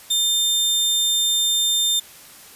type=tone; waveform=sawtooth; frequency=3600 Hz; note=A7; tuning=39 cents sharp; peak=-14 dBFS; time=0.1-2 s; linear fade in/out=10 ms; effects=white hiss -44 dBFS RMS until 2.55 s + resampled to 32000 Hz